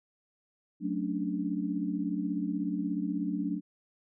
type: chord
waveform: sine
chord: D major seventh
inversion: first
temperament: equal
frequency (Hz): 185 / 220 / 277.2 / 293.7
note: F#3 / A3 / C#4 / D4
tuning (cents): 0 / 0 / 0 / 0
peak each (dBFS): -34 / -36 / -37 / -33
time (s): 0.8-3.61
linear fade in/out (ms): 50
effects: none